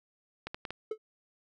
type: clicks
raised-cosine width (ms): 0.3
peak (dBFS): -21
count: 4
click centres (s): 0.47 / 0.545 / 0.652 / 0.706
type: tone with exponential decay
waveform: triangle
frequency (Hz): 433.7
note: A4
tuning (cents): -25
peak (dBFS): -26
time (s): 0.91-0.98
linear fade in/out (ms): 5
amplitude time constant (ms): 15
effects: none